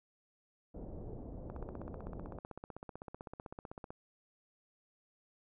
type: low-pass noise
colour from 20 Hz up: pink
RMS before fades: -46 dBFS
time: 0.74-2.39 s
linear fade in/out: 5 ms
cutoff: 620 Hz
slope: 24 dB/octave
type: click train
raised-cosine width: 1 ms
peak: -31 dBFS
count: 39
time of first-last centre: 1.5-3.905 s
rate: 15.8 Hz
effects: none